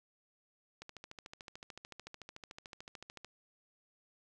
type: click train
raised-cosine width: 0.2 ms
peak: -30 dBFS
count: 34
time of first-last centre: 0.82-3.246 s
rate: 13.6 Hz
effects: none